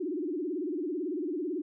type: tone with vibrato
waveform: sine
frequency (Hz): 328.7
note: E4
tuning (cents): -5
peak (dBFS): -30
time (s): 0-1.62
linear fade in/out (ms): 10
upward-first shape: sine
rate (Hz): 18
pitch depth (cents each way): 240
effects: none